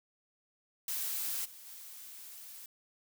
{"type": "noise with level steps", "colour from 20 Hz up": "blue", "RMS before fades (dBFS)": [-36, -52, -49], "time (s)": [0.88, 2.66], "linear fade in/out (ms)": 2, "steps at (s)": [1.44, 1.65], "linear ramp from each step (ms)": 20, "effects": []}